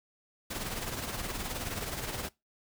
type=noise with tremolo; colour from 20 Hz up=pink; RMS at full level=-34 dBFS; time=0.5-2.29 s; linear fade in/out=10 ms; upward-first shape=triangle; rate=19 Hz; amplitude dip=60%; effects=noise-tail reverb RT60 0.2 s tail -21 dB re dry